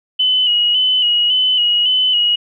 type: tone with vibrato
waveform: sine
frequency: 2960 Hz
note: F#7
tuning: in tune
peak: -11 dBFS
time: 0.19-2.36 s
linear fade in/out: 10 ms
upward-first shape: square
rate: 1.8 Hz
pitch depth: 36 cents each way
effects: none